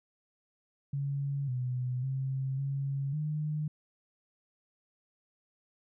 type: tone with pitch steps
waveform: sine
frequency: 140.1 / 125.8 / 133.5 / 138.1 / 151.8 Hz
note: C#3 / B2 / C3 / C#3 / D#3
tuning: +19 / +32 / +35 / -6 / -42 cents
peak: -30 dBFS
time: 0.93-3.68 s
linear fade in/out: 5 ms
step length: 550 ms
effects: none